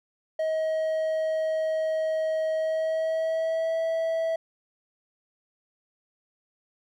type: tone with pitch glide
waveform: triangle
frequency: 634 to 653 Hz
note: D#5 to E5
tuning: +32 to -17 cents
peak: -22 dBFS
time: 0.39-4.36 s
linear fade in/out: 5 ms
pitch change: +51 cents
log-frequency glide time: 2.54-3.79 s
effects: none